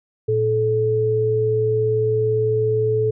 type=tone pair together; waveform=sine; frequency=114.69 / 433 Hz; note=A#2 / A4; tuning=-28 / -28 cents; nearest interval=octave + major seventh; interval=2300 cents; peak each=-22 / -17 dBFS; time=0.28-3.11 s; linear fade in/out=10 ms; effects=none